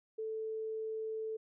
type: tone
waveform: sine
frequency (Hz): 440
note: A4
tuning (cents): 0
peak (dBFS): -36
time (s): 0.18-1.37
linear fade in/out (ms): 10
effects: none